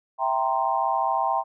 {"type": "chord", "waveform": "sine", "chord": "C dominant seventh", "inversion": "first", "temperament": "equal", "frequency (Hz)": [659.3, 784, 932.3, 1046.5], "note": ["E5", "G5", "Bb5", "C6"], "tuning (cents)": [0, 0, 0, 0], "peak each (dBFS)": [-29, -25, -26, -27], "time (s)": [0.18, 1.44], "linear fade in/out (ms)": 50, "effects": []}